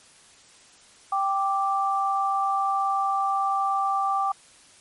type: tone pair together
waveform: sine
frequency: 784 / 1174.7 Hz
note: G5 / D6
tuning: 0 / 0 cents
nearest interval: perfect fifth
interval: 700 cents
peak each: -24 dBFS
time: 1.12-4.32 s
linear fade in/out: 5 ms
effects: white hiss -53 dBFS RMS until 4.8 s + MP3 48 kbps